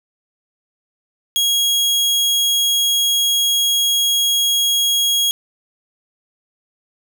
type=tone; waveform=sawtooth; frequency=3300 Hz; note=G#7; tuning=12 cents flat; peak=-11 dBFS; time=1.36-5.31 s; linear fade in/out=0 ms; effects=none